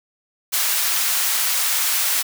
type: high-pass noise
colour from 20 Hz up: white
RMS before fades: -20 dBFS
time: 0.52-2.23 s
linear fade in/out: 20 ms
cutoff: 940 Hz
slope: 12 dB/octave
effects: none